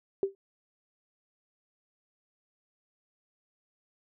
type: tone with exponential decay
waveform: sine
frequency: 391.5 Hz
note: G4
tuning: 2 cents flat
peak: -20 dBFS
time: 0.23-0.35 s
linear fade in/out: 1 ms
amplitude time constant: 24 ms
effects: none